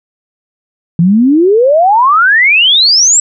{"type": "exponential sweep", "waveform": "sine", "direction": "up", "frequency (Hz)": [162.1, 7870], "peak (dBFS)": -4, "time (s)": [0.99, 3.2], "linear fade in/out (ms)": 2, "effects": []}